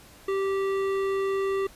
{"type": "tone with hard clipping", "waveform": "sine", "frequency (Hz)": 389.8, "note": "G4", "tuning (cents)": -10, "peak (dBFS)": -26, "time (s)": [0.28, 1.67], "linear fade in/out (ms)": 5, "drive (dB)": 13, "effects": ["pink hiss -51 dBFS RMS until 1.75 s", "resampled to 32000 Hz"]}